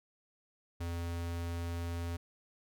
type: tone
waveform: square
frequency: 85.2 Hz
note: F2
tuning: 42 cents flat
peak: -36 dBFS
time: 0.8-2.17 s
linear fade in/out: 10 ms
effects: none